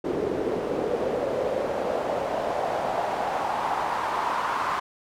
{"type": "noise with band-pass filter sweep", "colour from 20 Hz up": "pink", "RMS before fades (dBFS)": -27, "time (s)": [0.04, 4.8], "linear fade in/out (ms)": 10, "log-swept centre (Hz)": [390, 1100], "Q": 3.1, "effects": []}